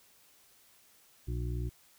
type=harmonic tone; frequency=59.9 Hz; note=A#1; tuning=48 cents sharp; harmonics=1 / 2 / 3 / 5 / 6; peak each=-34 / -36 / -48 / -47 / -46 dBFS; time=1.27-1.7 s; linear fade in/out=20 ms; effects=white hiss -63 dBFS RMS until 1.98 s